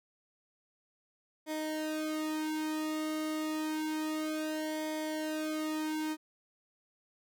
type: tone with flanger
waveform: sawtooth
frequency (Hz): 310.4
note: D#4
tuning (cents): -4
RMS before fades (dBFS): -35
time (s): 1.46-6.17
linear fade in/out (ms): 50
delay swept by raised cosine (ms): 0.73 to 2.03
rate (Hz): 0.29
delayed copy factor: -0.95
effects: none